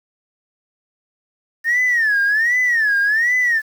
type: tone with vibrato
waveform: sine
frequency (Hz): 1799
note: A6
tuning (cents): +38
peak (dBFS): -12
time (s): 1.64-3.62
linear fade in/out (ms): 50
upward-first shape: sine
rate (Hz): 1.3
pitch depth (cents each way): 190
effects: tanh soft clip ceiling -11 dBFS + 7-bit